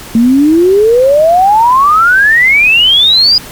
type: exponential sweep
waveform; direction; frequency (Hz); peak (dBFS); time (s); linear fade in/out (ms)
sine; up; 222.7 to 4978; -3; 0.15-3.38; 2
effects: pink hiss -28 dBFS RMS until 3.51 s + MP3 96 kbps